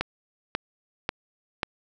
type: click train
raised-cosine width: 0.3 ms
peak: -9 dBFS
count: 4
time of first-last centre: 0.01-1.632 s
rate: 1.85 Hz
effects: none